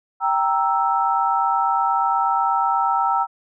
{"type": "chord", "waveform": "sine", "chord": "E diminished", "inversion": "first", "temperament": "equal", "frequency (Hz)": [784, 932.3, 1318.5], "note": ["G5", "Bb5", "E6"], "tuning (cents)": [0, 0, 0], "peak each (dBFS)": -21, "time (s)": [0.2, 3.27], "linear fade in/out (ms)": 50, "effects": []}